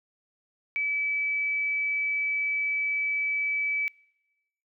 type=tone; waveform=sine; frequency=2298 Hz; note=D7; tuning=38 cents flat; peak=-25 dBFS; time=0.76-3.88 s; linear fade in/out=0 ms; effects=noise-tail reverb RT60 1.0 s tail -26 dB re dry